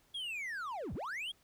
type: linear two-way sweep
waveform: triangle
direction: down then up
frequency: 3372 to 45.77 to 3372 Hz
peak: -36 dBFS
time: 0.14-1.32 s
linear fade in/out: 10 ms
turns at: 0.94 s
effects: pink hiss -69 dBFS RMS until 1.43 s